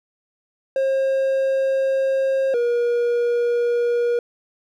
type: tone pair in turn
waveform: triangle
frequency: 536 / 477.5 Hz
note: C5 / A#4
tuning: +42 / +42 cents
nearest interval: major second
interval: 200 cents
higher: first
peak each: -15 dBFS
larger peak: neither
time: 0.76-2.54 / 2.54-4.19 s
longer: first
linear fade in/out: 2 ms
effects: none